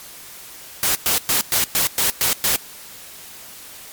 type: noise bursts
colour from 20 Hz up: white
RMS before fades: -18 dBFS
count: 8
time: 0.83-2.56 s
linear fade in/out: 0 ms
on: 120 ms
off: 110 ms
effects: white hiss -39 dBFS RMS until 3.92 s + MP3 96 kbps